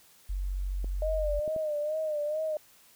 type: tone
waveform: sine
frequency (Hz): 47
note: F#1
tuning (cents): +28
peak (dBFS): -29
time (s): 0.29-1.4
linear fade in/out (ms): 10
type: clicks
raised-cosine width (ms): 2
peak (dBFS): -28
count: 3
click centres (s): 0.844 / 1.478 / 1.563
type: tone with vibrato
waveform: sine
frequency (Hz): 610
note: D#5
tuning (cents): -34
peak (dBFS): -28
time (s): 1.02-2.57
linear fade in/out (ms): 2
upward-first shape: sine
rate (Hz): 2.3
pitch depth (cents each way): 65
effects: white hiss -59 dBFS RMS until 2.95 s